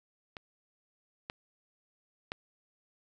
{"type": "clicks", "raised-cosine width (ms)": 0.3, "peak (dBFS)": [-26, -21, -19], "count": 3, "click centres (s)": [0.368, 1.299, 2.319], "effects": []}